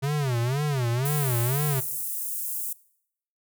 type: tone with vibrato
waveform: square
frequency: 132.5 Hz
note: C3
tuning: 22 cents sharp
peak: -24 dBFS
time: 0.02-1.81 s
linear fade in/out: 20 ms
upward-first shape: sine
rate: 2 Hz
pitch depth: 220 cents each way
type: high-pass noise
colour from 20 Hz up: white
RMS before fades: -31 dBFS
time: 1.05-2.73 s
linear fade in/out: 5 ms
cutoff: 8500 Hz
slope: 24 dB/octave
effects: noise-tail reverb RT60 0.7 s tail -21 dB re dry